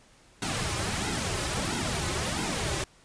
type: noise with flanger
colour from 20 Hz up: pink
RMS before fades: -30 dBFS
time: 0.42-2.84 s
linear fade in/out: 2 ms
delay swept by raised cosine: 1.7 to 4.4 ms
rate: 1.5 Hz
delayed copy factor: -0.75
effects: pink hiss -58 dBFS RMS until 3.04 s + resampled to 22050 Hz